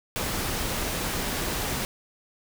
pink noise, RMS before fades -29 dBFS, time 0.16-1.85 s, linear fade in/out 0 ms, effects none

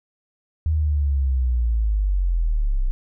sine linear sweep, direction down, 79.8 to 30.38 Hz, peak -17 dBFS, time 0.66-2.91 s, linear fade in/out 0 ms, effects none

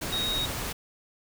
sine tone in noise, 3769 Hz, A#7, 18 cents sharp, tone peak -27 dBFS, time 0.12-0.46 s, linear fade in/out 10 ms, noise pink, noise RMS -33 dBFS, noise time 0.01-0.73 s, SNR +3 dB, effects none

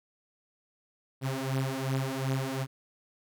sawtooth beating tone pair, 132 / 134.7 Hz, C3 / C#3, +16 / -49 cents, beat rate 2.7 Hz, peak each -28 dBFS, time 1.21-2.67 s, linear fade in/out 50 ms, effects none

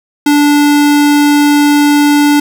square tone, 291.7 Hz, D4, 12 cents flat, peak -6 dBFS, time 0.26-2.4 s, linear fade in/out 5 ms, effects none

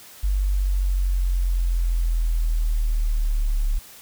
sine linear sweep, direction down, 49 to 35.19 Hz, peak -18 dBFS, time 0.23-3.79 s, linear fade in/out 10 ms, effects white hiss -45 dBFS RMS until 4.01 s

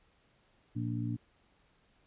harmonic tone, 58.6 Hz, A#1, 10 cents sharp, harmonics 2 / 3 / 4 / 5, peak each -34 / -44 / -39 / -39 dBFS, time 0.75-1.17 s, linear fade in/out 20 ms, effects pink hiss -69 dBFS RMS until 2.06 s + resampled to 8000 Hz

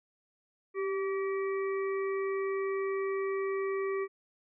harmonic tone with a mistuned harmonic, 383.4 Hz, G4, 38 cents flat, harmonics 1 / 3 / 5 / 6, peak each -30 / -40 / -44 / -46 dBFS, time 0.74-4.08 s, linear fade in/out 50 ms, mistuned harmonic 1, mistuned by +29 cents, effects none

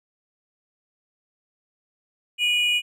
triangle tone pair together, 2458 / 2910 Hz, D#7 / F#7, -22 / -29 cents, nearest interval minor third, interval 293 cents, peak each -20 dBFS, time 2.38-2.82 s, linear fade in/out 50 ms, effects none

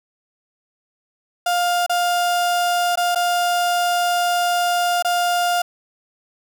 35% pulse tone with dropouts, 704 Hz, F5, 14 cents sharp, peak -15 dBFS, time 1.46-5.62 s, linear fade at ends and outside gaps 5 ms, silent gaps 1.864-1.895 / 2.957-2.973 / 3.149-3.157 / 5.025-5.047 s, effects none

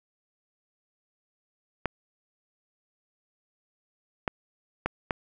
clicks, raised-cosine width 0.5 ms, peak -11 dBFS, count 4, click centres 1.857 / 4.278 / 4.86 / 5.108 s, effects none

